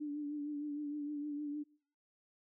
sine tone with vibrato, 293.7 Hz, D4, in tune, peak -37 dBFS, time 0-1.64 s, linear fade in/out 20 ms, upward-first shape triangle, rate 6.5 Hz, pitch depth 44 cents each way, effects noise-tail reverb RT60 0.6 s tail -26 dB re dry

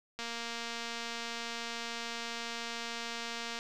click train, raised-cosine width 0.2 ms, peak -22 dBFS, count 793, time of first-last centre 0.19-3.589 s, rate 233 Hz, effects none

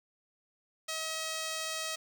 5% pulse tone, 638 Hz, D#5, 43 cents sharp, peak -23 dBFS, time 0.88-1.96 s, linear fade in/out 10 ms, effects none

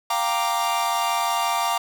45% pulse chord, G minor seventh, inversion third, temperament equal, 698.5 / 784 / 932.3 / 1174.7 Hz, F5 / G5 / Bb5 / D6, 0 / 0 / 0 / 0 cents, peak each -27 / -29 / -25 / -26 dBFS, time 0.1-1.78 s, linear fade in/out 5 ms, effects none

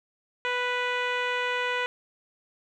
10% pulse tone with low-pass filter, 493.9 Hz, B4, in tune, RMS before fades -28 dBFS, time 0.45-1.86 s, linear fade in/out 0 ms, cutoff 2800 Hz, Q 1.1, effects none

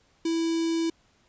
square tone with notch filter, 329.6 Hz, E4, in tune, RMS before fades -26 dBFS, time 0.25-0.9 s, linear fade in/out 5 ms, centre 1300 Hz, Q 0.54, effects pink hiss -64 dBFS RMS until 1.28 s + resampled to 16000 Hz

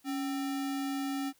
sine tone with sample-and-hold, 277.2 Hz, C#4, in tune, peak -31 dBFS, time 0.04-1.33 s, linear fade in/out 50 ms, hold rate 1050 Hz, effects white hiss -67 dBFS RMS until 1.39 s

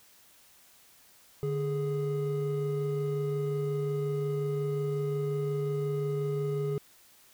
triangle tone pair together, 146.96 / 415.3 Hz, D3 / G#4, +2 / 0 cents, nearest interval octave + tritone, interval 1798 cents, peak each -29 / -29 dBFS, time 1.43-6.78 s, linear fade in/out 0 ms, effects white hiss -59 dBFS RMS until 7.33 s

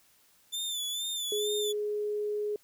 sawtooth tone with vibrato, 3520 Hz, A7, in tune, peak -29 dBFS, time 0.52-1.73 s, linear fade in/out 20 ms, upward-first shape sine, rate 2.2 Hz, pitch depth 61 cents each way
sine tone, 418.1 Hz, G#4, 12 cents sharp, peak -29 dBFS, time 1.32-2.56 s, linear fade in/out 2 ms
effects white hiss -64 dBFS RMS until 2.63 s

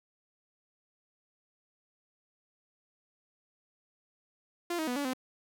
sawtooth tone with pitch steps, 346.6 / 315.6 / 246.9 / 285.7 / 257.2 Hz, F4 / D#4 / B3 / D4 / C4, -13 / +25 / 0 / -48 / -30 cents, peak -27 dBFS, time 4.7-5.135 s, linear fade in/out 5 ms, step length 87 ms, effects none

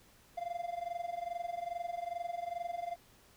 triangle tone with amplitude modulation, 694 Hz, F5, 11 cents flat, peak -31 dBFS, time 0.37-2.96 s, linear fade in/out 10 ms, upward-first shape sine, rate 22.4 Hz, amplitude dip 85%, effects pink hiss -63 dBFS RMS until 3.36 s

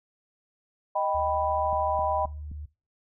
sine chord, Eb augmented, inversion none, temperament equal, 622.3 / 784 / 987.8 Hz, Eb5 / G5 / B5, 0 / 0 / 0 cents, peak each -28 dBFS, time 0.95-2.26 s, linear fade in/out 10 ms
sine tone, 74.6 Hz, D2, 28 cents sharp, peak -35 dBFS, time 1.14-2.66 s, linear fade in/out 10 ms
click train, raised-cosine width 5 ms, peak -30 dBFS, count 4, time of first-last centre 1.73-2.515 s, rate 3.82 Hz
effects noise-tail reverb RT60 0.3 s tail -19 dB re dry

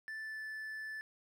triangle tone with pitch glide, 1760 to 1748.9 Hz, A6 to A6, 0 to -11 cents, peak -39 dBFS, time 0.08-1.01 s, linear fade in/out 0 ms, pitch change -11 cents, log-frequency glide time 0.2-0.42 s, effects none

